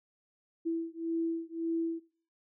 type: beating tone pair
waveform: sine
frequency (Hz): 329.6 / 331.4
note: E4 / E4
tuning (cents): 0 / +9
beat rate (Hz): 1.8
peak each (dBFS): -34 / -34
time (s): 0.65-2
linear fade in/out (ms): 20
effects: noise-tail reverb RT60 0.4 s tail -18 dB re dry